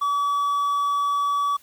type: tone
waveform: triangle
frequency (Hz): 1143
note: D6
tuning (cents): -47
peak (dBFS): -18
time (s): 0.01-1.57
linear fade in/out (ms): 10
effects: white hiss -55 dBFS RMS until 1.62 s